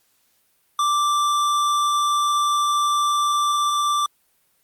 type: tone with hard clipping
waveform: sine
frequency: 1174.7 Hz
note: D6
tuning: in tune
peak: -19 dBFS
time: 0.79-4.06 s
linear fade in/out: 2 ms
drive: 14 dB
effects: white hiss -64 dBFS RMS until 4.63 s + Opus 48 kbps